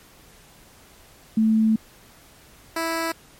sine / 10% pulse tone pair in turn, 220 / 328.9 Hz, A3 / E4, 0 / -4 cents, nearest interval perfect fifth, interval 696 cents, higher second, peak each -15 dBFS, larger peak neither, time 1.37-1.76 / 2.76-3.12 s, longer first, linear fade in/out 5 ms, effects pink hiss -51 dBFS RMS until 3.39 s + MP3 64 kbps

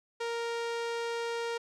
sawtooth tone, 466.2 Hz, A#4, in tune, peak -28 dBFS, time 0.2-1.58 s, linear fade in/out 10 ms, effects low-pass 6000 Hz 12 dB/octave

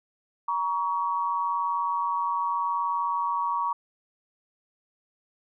sine tone pair together, 946.8 / 1126 Hz, A#5 / C#6, +27 / +27 cents, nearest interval minor third, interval 300 cents, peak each -27 dBFS, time 0.48-3.73 s, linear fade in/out 5 ms, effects none

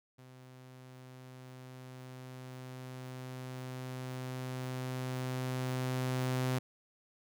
sawtooth tone with level ramp, 128.3 Hz, C3, 34 cents flat, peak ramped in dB -49 to -26 dBFS, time 0.18-6.59 s, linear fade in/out 10 ms, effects none

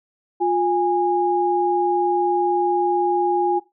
sine tone pair together, 353.8 / 822.7 Hz, F4 / G#5, +23 / -17 cents, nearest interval octave + minor third, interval 1460 cents, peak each -19 dBFS, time 0.4-3.6 s, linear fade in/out 20 ms, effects noise-tail reverb RT60 0.2 s tail -17 dB re dry

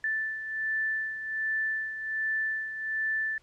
sine beating tone pair, 1760 / 1761.3 Hz, A6 / A6, 0 / +1 cents, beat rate 1.3 Hz, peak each -29 / -36 dBFS, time 0.04-3.38 s, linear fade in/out 2 ms, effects pink hiss -64 dBFS RMS until 3.42 s + low-pass 7000 Hz 12 dB/octave

